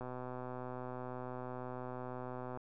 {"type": "click train", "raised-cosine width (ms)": 1, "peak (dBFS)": -30, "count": 324, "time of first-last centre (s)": [0.01, 2.573], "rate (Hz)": 126, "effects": []}